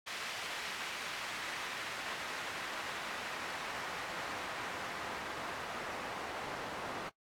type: noise with band-pass filter sweep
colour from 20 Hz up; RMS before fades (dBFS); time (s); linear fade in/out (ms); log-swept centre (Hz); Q
pink; -42; 0.06-7.1; 20; 2400 to 920; 0.82
effects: noise-tail reverb RT60 0.1 s tail -18 dB re dry + AAC 64 kbps